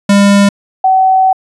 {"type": "tone pair in turn", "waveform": ["square", "sine"], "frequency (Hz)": [200.7, 757.7], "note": ["G3", "F#5"], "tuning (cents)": [41, 41], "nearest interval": "octave + major seventh", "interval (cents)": 2300, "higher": "second", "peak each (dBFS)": -5, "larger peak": "neither", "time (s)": [[0.09, 0.49], [0.84, 1.33]], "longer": "second", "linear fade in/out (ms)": 5, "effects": ["resampled to 24000 Hz"]}